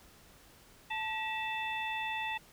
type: harmonic tone with a mistuned harmonic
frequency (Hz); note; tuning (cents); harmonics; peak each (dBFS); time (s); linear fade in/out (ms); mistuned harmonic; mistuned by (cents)
880; A5; 0; 1 / 2 / 3 / 4; -37 / -40 / -38 / -44; 0.9-2.38; 10; 2; +150
effects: pink hiss -59 dBFS RMS until 2.52 s